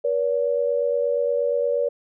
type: tone pair together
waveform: sine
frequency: 481.5 / 570 Hz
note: B4 / C#5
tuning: -44 / +48 cents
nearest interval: minor third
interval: 292 cents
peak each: -22 dBFS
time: 0.04-1.89 s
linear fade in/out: 10 ms
effects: none